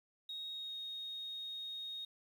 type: tone with pitch glide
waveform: triangle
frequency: 3758 to 3730 Hz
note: A#7 to A#7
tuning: +13 to 0 cents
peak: -38 dBFS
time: 0.29-2.05 s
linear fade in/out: 5 ms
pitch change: -13 cents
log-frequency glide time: 0.51-0.74 s
effects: tanh soft clip ceiling -40 dBFS + 11-bit